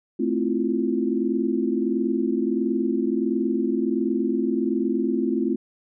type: chord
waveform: sine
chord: F major seventh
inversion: first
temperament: equal with one note detuned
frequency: 220 / 261.6 / 329.6 / 351 Hz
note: A3 / C4 / E4 / F4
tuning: 0 / 0 / 0 / +9 cents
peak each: -26 / -25 / -27 / -26 dBFS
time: 0.19-5.56 s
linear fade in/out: 10 ms
effects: none